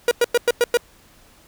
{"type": "tone bursts", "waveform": "45% pulse", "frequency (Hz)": 479.1, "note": "A#4", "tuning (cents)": 47, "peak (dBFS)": -13, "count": 6, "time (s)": [0.08, 0.772], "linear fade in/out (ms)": 2, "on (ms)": 32, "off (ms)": 100, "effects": ["pink hiss -52 dBFS RMS until 1.47 s"]}